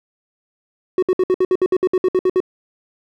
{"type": "tone bursts", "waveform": "triangle", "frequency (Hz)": 370, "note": "F#4", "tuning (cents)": 0, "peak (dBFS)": -10, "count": 14, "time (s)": [0.98, 2.403], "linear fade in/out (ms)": 2, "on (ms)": 45, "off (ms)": 61, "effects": []}